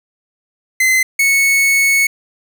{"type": "tone pair in turn", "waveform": "45% pulse", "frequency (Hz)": [2053, 2208], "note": ["C7", "C#7"], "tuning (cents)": [-33, -7], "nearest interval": "minor second", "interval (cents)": 126, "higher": "second", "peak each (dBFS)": -10, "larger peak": "neither", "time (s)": [[0.8, 1.03], [1.19, 2.07]], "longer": "second", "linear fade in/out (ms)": 5, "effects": []}